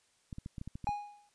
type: clicks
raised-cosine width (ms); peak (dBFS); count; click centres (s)
5; -29; 9; 0.328 / 0.384 / 0.461 / 0.582 / 0.614 / 0.676 / 0.755 / 0.843 / 0.891
type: tone with exponential decay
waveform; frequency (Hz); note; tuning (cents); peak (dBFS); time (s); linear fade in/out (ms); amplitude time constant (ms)
triangle; 825; G#5; -12; -26; 0.87-1.29; 0; 91
effects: white hiss -71 dBFS RMS until 1.34 s + resampled to 22050 Hz